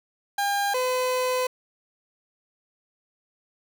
30% pulse tone pair in turn, 805 / 507.1 Hz, G5 / B4, +46 / +46 cents, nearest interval minor sixth, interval 800 cents, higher first, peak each -20 dBFS, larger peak neither, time 0.38-0.74 / 0.74-1.47 s, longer second, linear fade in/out 5 ms, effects none

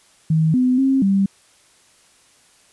sine tone with pitch steps, 158.9 / 252.9 / 267.8 / 195.7 Hz, D#3 / B3 / C4 / G3, +37 / +41 / +40 / -3 cents, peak -13 dBFS, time 0.3-1.26 s, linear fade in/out 5 ms, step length 240 ms, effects white hiss -54 dBFS RMS until 2.72 s + resampled to 24000 Hz

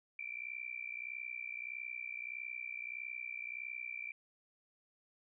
sine tone with amplitude modulation, 2349 Hz, D7, in tune, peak -37 dBFS, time 0.19-4.12 s, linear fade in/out 2 ms, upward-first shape sine, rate 61.6 Hz, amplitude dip 90%, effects none

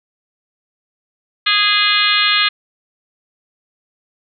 harmonic tone with a mistuned harmonic, 413.7 Hz, G#4, 7 cents flat, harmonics 3 / 4 / 5 / 6 / 7 / 8 / 9 / 10, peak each -20 / -20 / -20 / -20 / -20 / -20 / -20 / -20 dBFS, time 1.46-2.49 s, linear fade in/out 10 ms, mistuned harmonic 9, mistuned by -57 cents, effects none

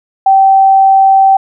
sine tone, 775 Hz, G5, 20 cents flat, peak -3 dBFS, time 0.26-1.37 s, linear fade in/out 5 ms, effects none

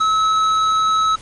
sine tone with hard clipping, 1294 Hz, E6, 32 cents flat, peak -15 dBFS, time 0-1.16 s, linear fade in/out 10 ms, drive 8 dB, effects pink hiss -41 dBFS RMS until 1.21 s + MP3 48 kbps

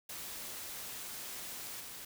white noise with level steps, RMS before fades -44 / -47 dBFS, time 0.09-2.05 s, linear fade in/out 5 ms, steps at 1.8 s, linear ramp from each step 10 ms, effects none

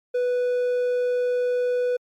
triangle tone, 493.9 Hz, B4, in tune, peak -18 dBFS, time 0.14-1.97 s, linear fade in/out 10 ms, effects MP3 96 kbps

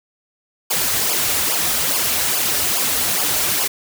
white noise with flanger, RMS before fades -19 dBFS, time 0.7-3.68 s, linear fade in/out 10 ms, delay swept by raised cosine 0.5 to 6.1 ms, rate 2.4 Hz, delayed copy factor -0.85, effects none

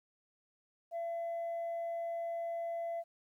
sine tone, 675 Hz, E5, 41 cents sharp, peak -33 dBFS, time 0.91-3.04 s, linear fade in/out 50 ms, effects tanh soft clip ceiling -34 dBFS + 12-bit

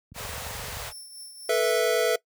click train, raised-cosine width 5 ms, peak -32 dBFS, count 16, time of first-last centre 0.12-0.769 s, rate 23.1 Hz
pink band-stop noise, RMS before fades -35 dBFS, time 0.14-0.93 s, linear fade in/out 50 ms, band 130 to 420 Hz, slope 96 dB/octave
15% pulse tone with tremolo, 5380 Hz, E8, 34 cents sharp, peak -33 dBFS, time 0.91-1.79 s, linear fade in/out 5 ms, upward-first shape triangle, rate 4.1 Hz, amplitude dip 55%
square chord, A suspended second, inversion none, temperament equal with one note detuned, 440 / 489.9 / 659.3 Hz, A4 / B4 / E5, 0 / -14 / 0 cents, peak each -26 dBFS, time 1.49-2.16 s, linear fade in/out 5 ms
effects noise-tail reverb RT60 0.1 s tail -21 dB re dry + high-pass 60 Hz 12 dB/octave

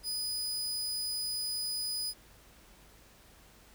sawtooth tone, 4975 Hz, D#8, 1 cent flat, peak -30 dBFS, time 0.03-2.14 s, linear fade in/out 50 ms, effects added 50 Hz sine -62 dBFS peak until 3.74 s + pink hiss -59 dBFS RMS until 3.74 s

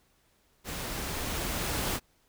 pink noise with level ramp, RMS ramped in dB -37 to -30 dBFS, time 0.64-2 s, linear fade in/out 50 ms, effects pink hiss -68 dBFS RMS until 2.28 s

